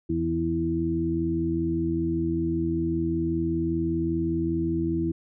harmonic tone with a mistuned harmonic, 82.41 Hz, E2, in tune, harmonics 1 / 2 / 3 / 4, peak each -32 / -30 / -34 / -25 dBFS, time 0.09-5.12 s, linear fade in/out 10 ms, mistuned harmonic 3, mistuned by +19 cents, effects none

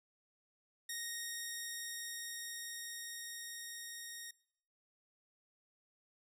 10% pulse tone with level ramp, 1864.7 Hz, A#6, in tune, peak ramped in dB -31 to -37 dBFS, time 0.89-4.31 s, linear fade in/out 5 ms, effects noise-tail reverb RT60 0.7 s tail -23 dB re dry

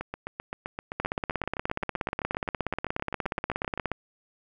two click trains, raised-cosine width 0.5 ms, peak -18 / -13 dBFS, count 30 / 50, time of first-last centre 0.01-3.776 / 1-3.917 s, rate 7.7 / 16.8 Hz, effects none

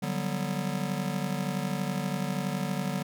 square chord, G major seventh, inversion second, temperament just, 147 / 183.75 / 196 / 245 Hz, D3 / F#3 / G3 / B3, +2 / -12 / 0 / -14 cents, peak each -35 / -34 / -35 / -38 dBFS, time 0.02-3.03 s, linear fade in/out 10 ms, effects none

